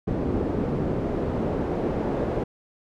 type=noise with band-pass filter sweep; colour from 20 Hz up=brown; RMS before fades=-26 dBFS; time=0.07-2.44 s; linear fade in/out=10 ms; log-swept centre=320 to 480 Hz; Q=1.1; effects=none